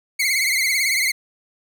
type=tone with vibrato; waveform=sawtooth; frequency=2139 Hz; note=C7; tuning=38 cents sharp; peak=-14 dBFS; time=0.19-1.12 s; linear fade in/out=10 ms; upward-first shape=triangle; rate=18 Hz; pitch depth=110 cents each way; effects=none